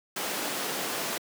pink high-pass noise, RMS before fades -32 dBFS, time 0.16-1.18 s, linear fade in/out 5 ms, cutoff 270 Hz, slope 12 dB/octave, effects high-pass 150 Hz 12 dB/octave

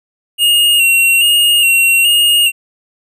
square tone with vibrato, 2794 Hz, F7, in tune, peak -8 dBFS, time 0.38-2.52 s, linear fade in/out 50 ms, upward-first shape square, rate 1.2 Hz, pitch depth 35 cents each way, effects none

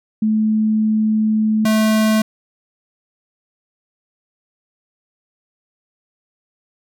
sine / square tone pair in turn, 216.7 / 217.5 Hz, A3 / A3, -26 / -20 cents, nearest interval unison, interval 6 cents, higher second, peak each -13 dBFS, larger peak neither, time 0.22-1.65 / 1.65-2.22 s, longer first, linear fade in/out 5 ms, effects none

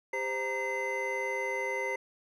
triangle tone cluster, 397.7 / 519 / 930 / 2050 Hz, G4 / C5 / A#5 / C7, +25 / -14 / -4 / -36 cents, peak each -36 / -34 / -36 / -32 dBFS, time 0.13-1.96 s, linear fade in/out 5 ms, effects none

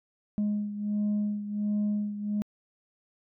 sine beating tone pair, 207.7 / 209.1 Hz, G#3 / G#3, 0 / +12 cents, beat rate 1.4 Hz, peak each -26 / -31 dBFS, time 0.38-2.42 s, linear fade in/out 0 ms, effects tanh soft clip ceiling -23 dBFS

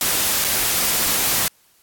white noise with dropouts, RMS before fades -19 dBFS, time 0.01-1.48 s, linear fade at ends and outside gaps 1 ms, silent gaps 0.442-0.446 s, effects white hiss -57 dBFS RMS until 1.82 s + AAC 64 kbps

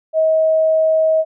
sine tone, 636 Hz, D#5, 38 cents sharp, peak -11 dBFS, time 0.13-1.25 s, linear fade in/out 50 ms, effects none

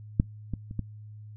clicks, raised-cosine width 5 ms, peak -8 / -18 / -27 / -17 dBFS, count 4, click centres 0.199 / 0.537 / 0.711 / 0.793 s, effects noise-tail reverb RT60 0.2 s tail -26 dB re dry + added 106 Hz sine -42 dBFS peak until 1.36 s

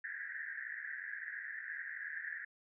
white band-pass noise, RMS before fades -44 dBFS, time 0.04-2.45 s, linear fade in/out 5 ms, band 1600 to 1900 Hz, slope 96 dB/octave, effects none

